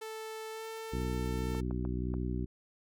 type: tone with pitch glide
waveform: sawtooth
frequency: 440 to 445.9 Hz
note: A4 to A4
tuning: 0 to +23 cents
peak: -36 dBFS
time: 0.01-1.61 s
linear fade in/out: 10 ms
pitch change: +23 cents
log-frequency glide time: 0.51-0.65 s
type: harmonic tone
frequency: 61.74 Hz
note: B1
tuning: in tune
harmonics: 1 / 2 / 3 / 4 / 5 / 6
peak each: -35 / -38 / -40 / -41 / -42 / -43 dBFS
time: 0.92-2.46 s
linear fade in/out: 20 ms
type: clicks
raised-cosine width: 1 ms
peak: -30 dBFS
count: 4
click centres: 1.549 / 1.71 / 1.851 / 2.14 s
effects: none